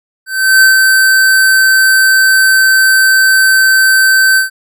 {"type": "tone with ADSR envelope", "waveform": "square", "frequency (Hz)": 1543, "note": "G6", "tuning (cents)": -28, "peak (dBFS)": -3, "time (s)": [0.26, 4.5], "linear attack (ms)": 360, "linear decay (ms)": 130, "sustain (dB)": -3, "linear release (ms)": 130, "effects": []}